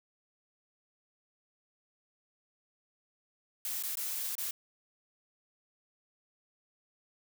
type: noise with dropouts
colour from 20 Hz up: blue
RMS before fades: -36 dBFS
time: 3.65-4.51 s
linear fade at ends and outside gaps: 2 ms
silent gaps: 3.827-3.835 / 3.955-3.971 / 4.353-4.381 s
effects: none